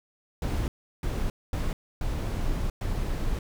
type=noise bursts at uneven times; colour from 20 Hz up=brown; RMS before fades=-28 dBFS; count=5; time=0.42-0.68 / 1.03-1.3 / 1.53-1.73 / 2.01-2.7 / 2.81-3.39 s; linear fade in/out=2 ms; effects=none